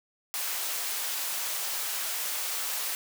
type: high-pass noise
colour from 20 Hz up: white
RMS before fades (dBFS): -32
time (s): 0.34-2.95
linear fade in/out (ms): 0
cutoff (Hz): 610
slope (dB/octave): 12
effects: none